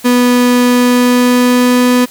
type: tone with pitch glide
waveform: 35% pulse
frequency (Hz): 246 to 248.1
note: B3 to B3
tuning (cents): -7 to +8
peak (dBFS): -5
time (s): 0.04-2.06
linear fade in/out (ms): 20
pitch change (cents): +15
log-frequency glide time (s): 0.64-1.86
effects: white hiss -36 dBFS RMS until 2.1 s